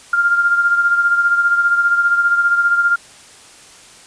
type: beating tone pair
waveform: sine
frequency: 1396.9 / 1411.9 Hz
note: F6 / F6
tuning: 0 / +18 cents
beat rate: 15 Hz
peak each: -12 / -20 dBFS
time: 0.13-2.96 s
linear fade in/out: 5 ms
effects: white hiss -42 dBFS RMS until 4.06 s + resampled to 22050 Hz